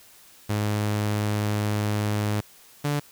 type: tone pair in turn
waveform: sawtooth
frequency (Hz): 104.9 / 145.59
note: G#2 / D3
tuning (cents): +18 / -15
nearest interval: tritone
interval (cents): 567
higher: second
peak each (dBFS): -19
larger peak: neither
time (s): 0.49-2.41 / 2.84-3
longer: first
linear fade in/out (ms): 10
effects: white hiss -52 dBFS RMS until 3.11 s